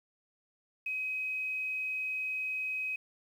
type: tone with quantisation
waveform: sine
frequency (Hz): 2530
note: D#7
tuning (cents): +28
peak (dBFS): -32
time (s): 0.86-2.96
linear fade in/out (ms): 5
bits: 10
effects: none